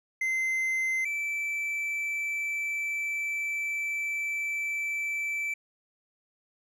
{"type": "tone pair in turn", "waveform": "triangle", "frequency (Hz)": [2070, 2323], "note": ["C7", "D7"], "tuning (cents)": [-19, -20], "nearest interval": "major second", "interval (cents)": 199, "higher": "second", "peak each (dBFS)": [-24, -27], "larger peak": "first", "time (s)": [[0.21, 1.05], [1.05, 5.54]], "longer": "second", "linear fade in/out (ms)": 5, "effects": []}